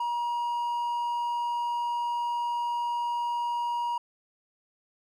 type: tone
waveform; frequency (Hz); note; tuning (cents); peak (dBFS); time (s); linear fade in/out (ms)
triangle; 953; A#5; +38; -25; 0-3.98; 5
effects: none